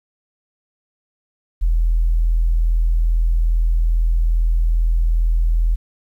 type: tone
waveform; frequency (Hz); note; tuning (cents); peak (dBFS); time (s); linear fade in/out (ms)
sine; 41.2; E1; 0; -12; 1.61-5.76; 20
effects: tanh soft clip ceiling -8 dBFS + 9-bit